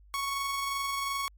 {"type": "tone with amplitude modulation", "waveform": "sawtooth", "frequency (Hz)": 1108.7, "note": "C#6", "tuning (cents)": 0, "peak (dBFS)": -25, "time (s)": [0.14, 1.28], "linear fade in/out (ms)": 0, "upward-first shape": "sine", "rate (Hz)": 22.8, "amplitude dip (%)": 25, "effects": ["added 50 Hz sine -53 dBFS peak until 1.37 s", "MP3 96 kbps"]}